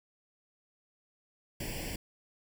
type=noise with comb filter; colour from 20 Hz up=pink; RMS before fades=-38 dBFS; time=1.6-1.96 s; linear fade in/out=5 ms; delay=0.39 ms; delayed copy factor=+1; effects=none